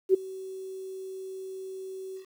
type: tone with ADSR envelope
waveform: sine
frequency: 379.7 Hz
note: F#4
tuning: 45 cents sharp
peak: -14 dBFS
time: 0.09-2.26 s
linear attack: 51 ms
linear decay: 10 ms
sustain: -22 dB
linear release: 100 ms
effects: 9-bit